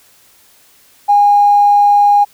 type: tone with tanh clipping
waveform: triangle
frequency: 818 Hz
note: G#5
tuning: 26 cents flat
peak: -5 dBFS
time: 1.08-2.25 s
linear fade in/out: 20 ms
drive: 2 dB
effects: white hiss -48 dBFS RMS until 2.33 s